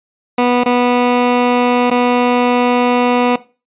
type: tone with dropouts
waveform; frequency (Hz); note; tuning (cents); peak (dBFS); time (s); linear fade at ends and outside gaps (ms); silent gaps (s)
15% pulse; 245.4; B3; -11; -4; 0.38-3.36; 5; 0.637-0.659 / 1.902-1.911
effects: noise-tail reverb RT60 0.3 s tail -17 dB re dry + resampled to 8000 Hz